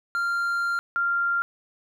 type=tone pair in turn; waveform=triangle / sine; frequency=1390 / 1390 Hz; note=F6 / F6; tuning=-9 / -9 cents; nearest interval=unison; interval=0 cents; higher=neither; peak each=-21 dBFS; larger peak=neither; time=0.15-0.79 / 0.96-1.42 s; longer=first; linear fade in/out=0 ms; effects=none